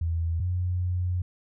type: tone pair in turn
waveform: sine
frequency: 83 / 90.02 Hz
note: E2 / F#2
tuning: +12 / -47 cents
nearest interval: minor second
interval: 141 cents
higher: second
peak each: -24 dBFS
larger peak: neither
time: 0.01-0.4 / 0.4-1.22 s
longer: second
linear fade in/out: 5 ms
effects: none